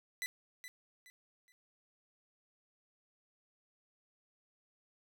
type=tone with echo; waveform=sawtooth; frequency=1994 Hz; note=B6; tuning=16 cents sharp; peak=-33 dBFS; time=0.22-0.26 s; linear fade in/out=0 ms; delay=420 ms; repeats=3; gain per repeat=-10 dB; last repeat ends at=1.52 s; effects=none